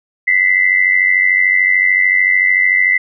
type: tone pair together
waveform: sine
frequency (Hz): 1975.5 / 2069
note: B6 / C7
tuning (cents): 0 / -20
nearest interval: minor second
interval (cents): 80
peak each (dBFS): -12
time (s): 0.27-2.98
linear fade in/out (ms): 10
effects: none